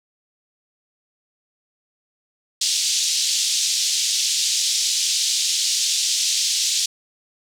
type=band-pass noise; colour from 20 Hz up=white; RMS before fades=-21 dBFS; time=2.61-6.86 s; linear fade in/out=5 ms; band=3300 to 7100 Hz; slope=24 dB/octave; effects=none